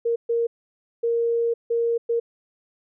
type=tone bursts at uneven times; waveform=sine; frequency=466.2 Hz; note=A#4; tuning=in tune; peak=-19 dBFS; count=5; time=0.05-0.16 / 0.29-0.47 / 1.03-1.54 / 1.7-1.98 / 2.09-2.2 s; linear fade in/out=10 ms; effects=none